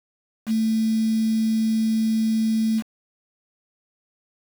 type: tone with quantisation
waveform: sine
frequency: 221.3 Hz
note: A3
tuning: 10 cents sharp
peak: -18 dBFS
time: 0.46-2.83 s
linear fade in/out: 50 ms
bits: 6
effects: none